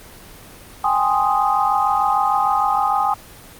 sine chord, Ab major seventh, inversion third, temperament equal, 784 / 830.6 / 1046.5 / 1244.5 Hz, G5 / Ab5 / C6 / Eb6, 0 / 0 / 0 / 0 cents, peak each -20 / -19 / -22 / -20 dBFS, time 0.84-3.14 s, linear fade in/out 5 ms, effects pink hiss -41 dBFS RMS until 3.59 s + Opus 24 kbps

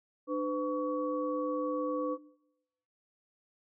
sine tone cluster, 298.5 / 505 / 1127 Hz, D4 / B4 / C#6, +28 / +39 / +28 cents, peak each -33 / -33 / -38 dBFS, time 0.27-2.18 s, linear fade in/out 50 ms, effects noise-tail reverb RT60 0.9 s tail -21 dB re dry

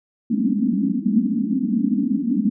pink band-pass noise, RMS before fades -20 dBFS, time 0.3-2.5 s, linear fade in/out 10 ms, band 190 to 290 Hz, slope 96 dB/octave, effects none

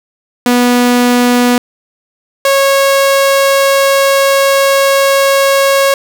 sawtooth tone pair in turn, 244.7 / 549.3 Hz, B3 / C#5, -16 / -16 cents, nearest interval octave + major second, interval 1400 cents, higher second, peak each -3 dBFS, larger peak neither, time 0.46-1.58 / 2.45-5.94 s, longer second, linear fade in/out 2 ms, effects none

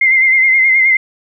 sine tone with vibrato, 2093 Hz, C7, in tune, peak -7 dBFS, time 0.01-0.97 s, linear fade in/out 5 ms, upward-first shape sine, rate 9.5 Hz, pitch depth 42 cents each way, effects none

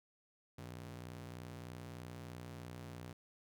sawtooth ring-modulated tone, 123.47 Hz, B2, in tune, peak -40 dBFS, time 0.58-3.13 s, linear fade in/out 5 ms, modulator 30.1 Hz, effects none

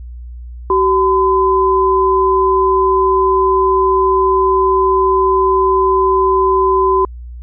sine tone pair together, 380.2 / 1015 Hz, F#4 / B5, +47 / +47 cents, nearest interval octave + perfect fourth, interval 1700 cents, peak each -12 dBFS, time 0.7-7.05 s, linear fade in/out 2 ms, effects added 60 Hz sine -27 dBFS peak until 7.42 s

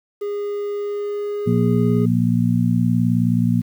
triangle tone with pitch glide, 409.5 to 414.3 Hz, G#4 to G#4, -24 to -4 cents, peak -20 dBFS, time 0.21-2.06 s, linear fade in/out 10 ms, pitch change +20 cents, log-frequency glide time 0.74-1.87 s
harmonic tone, 59.1 Hz, A#1, 24 cents sharp, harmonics 2 / 3 / 4, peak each -19 / -19 / -19 dBFS, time 1.46-3.62 s, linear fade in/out 20 ms
effects 8-bit

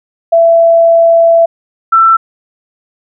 sine tone pair in turn, 668 / 1336 Hz, E5 / E6, +23 / +23 cents, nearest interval octave, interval 1200 cents, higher second, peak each -3 dBFS, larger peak neither, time 0.32-1.46 / 1.92-2.17 s, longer first, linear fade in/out 10 ms, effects none

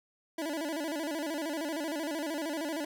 25% pulse tone with vibrato, 307.5 Hz, D#4, 20 cents flat, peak -29 dBFS, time 0.38-2.85 s, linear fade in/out 5 ms, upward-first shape square, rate 13 Hz, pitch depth 110 cents each way, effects none

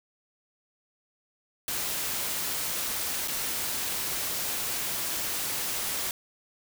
white noise with dropouts, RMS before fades -31 dBFS, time 1.68-6.11 s, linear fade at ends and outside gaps 1 ms, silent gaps 3.276-3.282 s, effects none

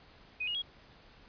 sine tone with pitch steps, 2500 / 2872 / 3299 Hz, D#7 / F7 / G#7, +8 / +48 / -12 cents, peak -32 dBFS, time 0.4-0.622 s, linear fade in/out 10 ms, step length 74 ms, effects pink hiss -58 dBFS RMS until 1.28 s + resampled to 11025 Hz

